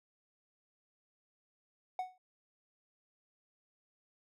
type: tone with exponential decay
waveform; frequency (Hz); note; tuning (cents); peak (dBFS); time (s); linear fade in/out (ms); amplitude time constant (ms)
triangle; 740; F#5; 0; -29; 1.99-2.18; 2; 40
effects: none